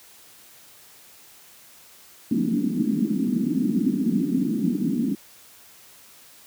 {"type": "band-pass noise", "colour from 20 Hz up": "white", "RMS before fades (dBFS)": -23, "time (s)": [2.31, 5.15], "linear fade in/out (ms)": 5, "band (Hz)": [180, 290], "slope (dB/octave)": 48, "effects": ["white hiss -50 dBFS RMS until 6.46 s", "high-pass 60 Hz 12 dB/octave"]}